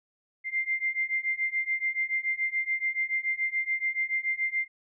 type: beating tone pair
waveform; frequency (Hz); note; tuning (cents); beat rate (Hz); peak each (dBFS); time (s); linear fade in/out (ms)
sine; 2092 / 2099; C7 / C7; -1 / +5; 7; -30 / -29; 0.44-4.68; 50
effects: none